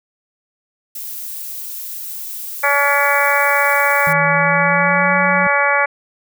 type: noise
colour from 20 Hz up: violet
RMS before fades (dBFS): -28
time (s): 0.95-4.13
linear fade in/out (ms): 5
type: harmonic tone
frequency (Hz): 284.1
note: C#4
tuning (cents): +43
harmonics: 2 / 3 / 4 / 5 / 6 / 7 / 8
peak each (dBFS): -20 / -20 / -20 / -20 / -20 / -20 / -20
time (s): 2.63-5.86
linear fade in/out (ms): 10
type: tone with pitch glide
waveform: triangle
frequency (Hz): 160.8 to 181.54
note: E3 to F#3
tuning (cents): -43 to -33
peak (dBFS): -19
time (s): 4.07-5.47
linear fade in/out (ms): 0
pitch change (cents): +210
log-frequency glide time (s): 4.24-5.15
effects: none